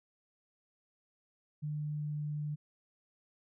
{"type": "tone with pitch glide", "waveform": "sine", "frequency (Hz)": [150, 149.05], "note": ["D3", "D3"], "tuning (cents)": [37, 26], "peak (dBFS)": -34, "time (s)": [1.62, 2.56], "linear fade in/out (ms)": 20, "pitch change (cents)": -11, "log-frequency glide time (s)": [1.73, 2.21], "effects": []}